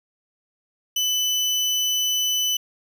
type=tone; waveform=30% pulse; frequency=3000 Hz; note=F#7; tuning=23 cents sharp; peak=-17 dBFS; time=0.96-2.57 s; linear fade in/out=5 ms; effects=none